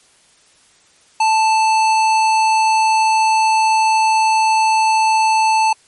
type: tone with hard clipping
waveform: sine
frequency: 880 Hz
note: A5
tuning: in tune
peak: -13 dBFS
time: 1.2-5.73 s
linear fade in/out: 5 ms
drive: 17 dB
effects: white hiss -52 dBFS RMS until 5.87 s + MP3 48 kbps